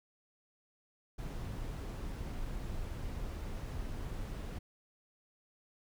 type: noise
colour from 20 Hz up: brown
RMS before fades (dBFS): -40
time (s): 1.18-4.59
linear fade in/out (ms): 10
effects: none